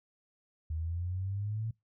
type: exponential sweep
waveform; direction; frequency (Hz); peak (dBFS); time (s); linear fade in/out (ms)
sine; up; 77.6 to 113.8; -32; 0.7-1.71; 5
effects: noise-tail reverb RT60 0.2 s tail -25 dB re dry